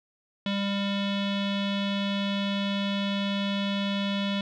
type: tone with low-pass filter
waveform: square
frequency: 199.4 Hz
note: G3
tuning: 30 cents sharp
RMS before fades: -28 dBFS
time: 0.46-4.41 s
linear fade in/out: 2 ms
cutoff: 3400 Hz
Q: 5.1
effects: none